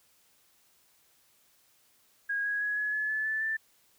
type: tone with pitch steps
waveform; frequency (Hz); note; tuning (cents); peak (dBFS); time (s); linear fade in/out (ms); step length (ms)
sine; 1639 / 1657.1 / 1675.4 / 1693.9 / 1712.6 / 1731.5 / 1750.6 / 1769.9; G#6 / G#6 / G#6 / G#6 / A6 / A6 / A6 / A6; -23 / -4 / +15 / +34 / -47 / -28 / -9 / +10; -28; 2.29-3.57; 10; 160
effects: white hiss -66 dBFS RMS until 3.98 s